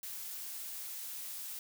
blue noise, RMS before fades -43 dBFS, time 0.03-1.59 s, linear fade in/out 2 ms, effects none

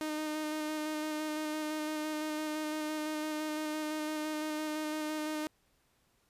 sawtooth tone with vibrato, 307.1 Hz, D#4, 23 cents flat, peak -30 dBFS, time 0.01-5.47 s, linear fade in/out 0 ms, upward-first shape square, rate 5.9 Hz, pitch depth 13 cents each way, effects pink hiss -72 dBFS RMS until 6.29 s + resampled to 32000 Hz

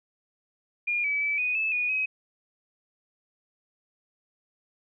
sine tone with pitch steps, 2420 / 2291 / 2305 / 2484 / 2613 / 2461 / 2537 Hz, D#7 / D7 / D7 / D#7 / E7 / D#7 / D#7, -49 / -44 / -33 / -3 / -16 / -20 / +33 cents, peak -24 dBFS, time 0.87-2.06 s, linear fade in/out 10 ms, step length 170 ms, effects none

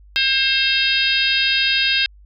harmonic tone with a mistuned harmonic, 533 Hz, C5, 32 cents sharp, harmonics 3 / 4 / 5 / 6 / 7 / 8 / 9, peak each -23 / -28 / -20 / -22 / -21 / -28 / -24 dBFS, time 0.16-2.06 s, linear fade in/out 0 ms, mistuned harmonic 9, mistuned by +27 cents, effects added 50 Hz sine -43 dBFS peak until 2.25 s

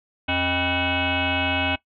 sine tone with frequency modulation, 1150 Hz, D6, 37 cents flat, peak -20 dBFS, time 0.28-1.76 s, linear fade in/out 10 ms, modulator 355 Hz, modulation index 5.3, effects noise-tail reverb RT60 0.1 s tail -19 dB re dry

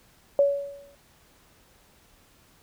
sine tone with exponential decay, 564 Hz, C#5, 30 cents sharp, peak -14 dBFS, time 0.39-0.95 s, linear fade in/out 1 ms, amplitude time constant 120 ms, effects pink hiss -59 dBFS RMS until 2.62 s

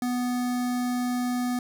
square tone with notch filter, 246.9 Hz, B3, in tune, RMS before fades -27 dBFS, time 0.02-1.59 s, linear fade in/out 2 ms, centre 2800 Hz, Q 1.7, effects none

